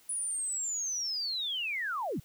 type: linear sweep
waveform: sine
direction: down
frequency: 9956 to 93 Hz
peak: -31 dBFS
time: 0.09-2.2 s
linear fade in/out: 5 ms
effects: white hiss -61 dBFS RMS until 2.24 s